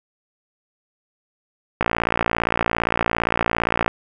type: click train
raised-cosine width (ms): 0.5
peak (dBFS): -3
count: 120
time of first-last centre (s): 1.81-3.88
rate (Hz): 57.5
effects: none